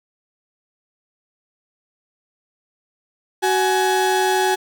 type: tone pair together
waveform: 35% pulse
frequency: 374.2 / 840 Hz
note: F#4 / G#5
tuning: +20 / +19 cents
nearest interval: octave + major second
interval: 1399 cents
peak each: -17 dBFS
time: 3.42-4.56 s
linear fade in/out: 20 ms
effects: none